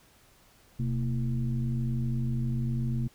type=tone with frequency modulation; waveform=sine; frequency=127.1 Hz; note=C3; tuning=50 cents flat; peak=-26 dBFS; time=0.79-3.08 s; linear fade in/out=10 ms; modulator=101 Hz; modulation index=0.91; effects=pink hiss -60 dBFS RMS until 3.14 s